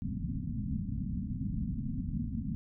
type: low-pass noise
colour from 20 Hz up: white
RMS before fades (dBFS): -35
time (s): 0.02-2.55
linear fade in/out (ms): 0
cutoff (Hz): 260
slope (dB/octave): 96
effects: none